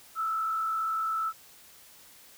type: tone with frequency modulation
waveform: sine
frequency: 1316 Hz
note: E6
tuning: 3 cents flat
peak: -27 dBFS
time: 0.15-1.33 s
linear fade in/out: 50 ms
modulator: 50.3 Hz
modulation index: 0.51
effects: white hiss -54 dBFS RMS until 2.37 s